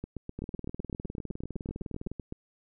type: two click trains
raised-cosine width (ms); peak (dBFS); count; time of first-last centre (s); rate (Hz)
3; -24 / -23; 35 / 19; 0.39-2.116 / 0.04-2.324; 19.7 / 7.88
effects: none